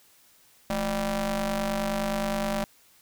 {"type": "ring-modulated tone", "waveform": "sawtooth", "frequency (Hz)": 191.1, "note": "G3", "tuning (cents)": -44, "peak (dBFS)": -19, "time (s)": [0.7, 2.64], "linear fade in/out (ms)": 0, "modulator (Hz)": 407, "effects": ["white hiss -59 dBFS RMS until 3.01 s"]}